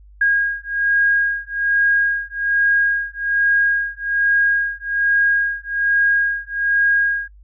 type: beating tone pair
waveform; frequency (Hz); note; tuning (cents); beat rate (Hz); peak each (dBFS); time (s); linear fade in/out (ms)
sine; 1632 / 1633.2; G#6 / G#6; -31 / -29; 1.2; -18; 0.21-7.28; 5
effects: noise-tail reverb RT60 0.1 s tail -22 dB re dry + added 50 Hz sine -42 dBFS peak until 7.43 s